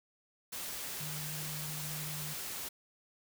sine tone in noise, 151.6 Hz, D#3, 45 cents flat, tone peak -42 dBFS, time 1-2.34 s, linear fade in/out 10 ms, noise white, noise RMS -41 dBFS, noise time 0.52-2.69 s, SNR -4 dB, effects none

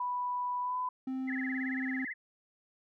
sine tone with pitch glide, 987 to 1003.1 Hz, B5 to B5, -1 to +27 cents, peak -31 dBFS, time 0-0.89 s, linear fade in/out 5 ms, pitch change +28 cents, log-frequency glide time 0.61-0.77 s
triangle tone, 261.6 Hz, C4, in tune, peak -31 dBFS, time 1.07-2.05 s, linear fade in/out 5 ms
sine tone with vibrato, 1864.7 Hz, A#6, in tune, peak -36 dBFS, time 1.27-2.14 s, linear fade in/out 20 ms, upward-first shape sine, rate 18 Hz, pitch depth 190 cents each way
effects none

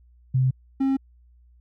sine / triangle tone pair in turn, 129.8 / 269.2 Hz, C3 / C4, -13 / +49 cents, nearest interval octave + minor second, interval 1262 cents, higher second, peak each -17 dBFS, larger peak neither, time 0.34-0.51 / 0.8-0.97 s, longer neither, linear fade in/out 10 ms, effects added 60 Hz sine -52 dBFS peak until 1.6 s

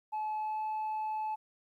sine tone with pitch glide, 859 to 864.5 Hz, A5 to A5, -42 to -31 cents, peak -30 dBFS, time 0.12-1.36 s, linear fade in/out 20 ms, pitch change +11 cents, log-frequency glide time 0.37-0.62 s, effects tanh soft clip ceiling -31 dBFS + 12-bit

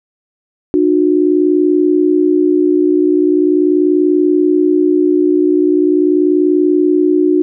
sine tone pair together, 302.1 / 362.5 Hz, D4 / F#4, +49 / -35 cents, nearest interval minor third, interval 316 cents, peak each -11 dBFS, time 0.74-7.42 s, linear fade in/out 0 ms, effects none

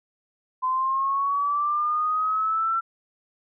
sine linear sweep, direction up, 1021 to 1351 Hz, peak -21 dBFS, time 0.62-2.81 s, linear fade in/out 20 ms, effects none

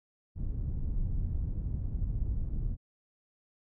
pink low-pass noise, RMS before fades -32 dBFS, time 0.35-2.77 s, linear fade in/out 50 ms, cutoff 110 Hz, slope 12 dB/octave, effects none

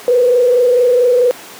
sine tone with frequency modulation, 492.9 Hz, B4, 3 cents flat, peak -7 dBFS, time 0.08-1.31 s, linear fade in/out 0 ms, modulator 24.5 Hz, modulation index 0.68, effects pink hiss -33 dBFS RMS until 1.59 s + high-pass 300 Hz 12 dB/octave

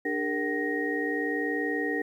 sine tone cluster, 296.6 / 403.5 / 464.1 / 760 / 1870 Hz, D4 / G#4 / A#4 / F#5 / A#6, +17 / -50 / -8 / +46 / +5 cents, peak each -31 / -34 / -33 / -39 / -31 dBFS, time 0.05-2.02 s, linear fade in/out 5 ms, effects 10-bit

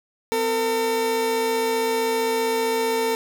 30% pulse tone pair together, 254.1 / 452.8 Hz, B3 / A4, +49 / +50 cents, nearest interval minor seventh, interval 1001 cents, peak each -28 / -18 dBFS, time 0.32-3.15 s, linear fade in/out 0 ms, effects none

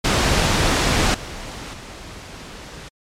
pink noise with level steps, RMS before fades -17 / -32 / -36 dBFS, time 0.04-2.89 s, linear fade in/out 10 ms, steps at 1.14 / 1.73 s, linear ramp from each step 5 ms, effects low-pass 7000 Hz 12 dB/octave + MP3 96 kbps

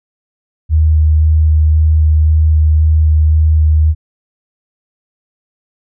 sine tone with vibrato, 77.78 Hz, D#2, in tune, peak -6 dBFS, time 0.69-3.95 s, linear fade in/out 50 ms, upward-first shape square, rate 1.9 Hz, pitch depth 9 cents each way, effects none

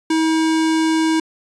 square tone, 320 Hz, D#4, 49 cents sharp, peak -15 dBFS, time 0.1-1.2 s, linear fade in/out 5 ms, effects resampled to 22050 Hz

